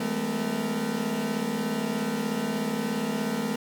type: tone cluster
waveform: 40% pulse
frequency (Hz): 162.6 / 200.5 / 217.3 / 253.1 / 468.1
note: E3 / G3 / A3 / B3 / A#4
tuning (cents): -23 / +39 / -21 / +43 / +7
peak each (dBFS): -37 / -34 / -29 / -32 / -34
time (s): 0-3.56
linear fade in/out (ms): 5
effects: none